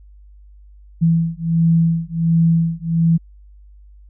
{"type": "beating tone pair", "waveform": "sine", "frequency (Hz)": [164.81, 166.21], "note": ["E3", "E3"], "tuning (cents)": [0, 15], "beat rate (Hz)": 1.4, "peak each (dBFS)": -16, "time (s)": [1.01, 3.18], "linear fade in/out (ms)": 20, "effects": ["added 50 Hz sine -41 dBFS peak until 4.09 s"]}